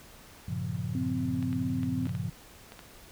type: chord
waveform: sine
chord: G half-diminished seventh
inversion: none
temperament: equal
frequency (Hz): 98 / 116.54 / 138.59 / 174.61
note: G2 / Bb2 / Db3 / F3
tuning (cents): 0 / 0 / 0 / 0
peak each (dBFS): -36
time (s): 0.48-2.3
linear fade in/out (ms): 5
type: tone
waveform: sine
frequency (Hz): 257.3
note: C4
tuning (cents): -29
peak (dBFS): -30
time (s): 0.95-2.07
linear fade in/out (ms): 0
type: clicks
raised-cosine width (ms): 0.3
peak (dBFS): -29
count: 8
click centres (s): 1.427 / 1.529 / 1.832 / 2.056 / 2.093 / 2.151 / 2.721 / 2.792
effects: pink hiss -52 dBFS RMS until 3.11 s